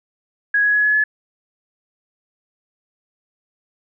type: tone with pitch steps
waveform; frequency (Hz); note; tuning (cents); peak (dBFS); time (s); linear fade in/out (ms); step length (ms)
sine; 1661.2 / 1673.7 / 1686.3 / 1699 / 1711.9; G#6 / G#6 / G#6 / G#6 / A6; 0 / +13 / +26 / +39 / -48; -13; 0.54-1.04; 5; 100
effects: none